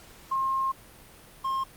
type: tone pair in turn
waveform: sine / triangle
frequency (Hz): 1067 / 1067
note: C6 / C6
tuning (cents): +34 / +34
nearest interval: unison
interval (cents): 0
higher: neither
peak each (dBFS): -24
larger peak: neither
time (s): 0.31-0.72 / 1.44-1.64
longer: first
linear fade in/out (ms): 10
effects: pink hiss -51 dBFS RMS until 1.76 s + Opus 48 kbps